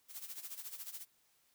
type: noise with tremolo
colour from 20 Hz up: blue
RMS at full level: -44 dBFS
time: 0.08-1.06 s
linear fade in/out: 50 ms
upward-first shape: sine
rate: 14 Hz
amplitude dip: 75%
effects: white hiss -73 dBFS RMS until 1.54 s